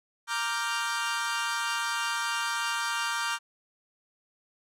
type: chord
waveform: sawtooth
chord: G minor seventh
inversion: first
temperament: equal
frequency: 932.3 / 1174.7 / 1396.9 / 1568 Hz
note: Bb5 / D6 / F6 / G6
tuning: 0 / 0 / 0 / 0 cents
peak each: -30 dBFS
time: 0.27-3.39 s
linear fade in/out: 50 ms
effects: low-pass 10000 Hz 12 dB/octave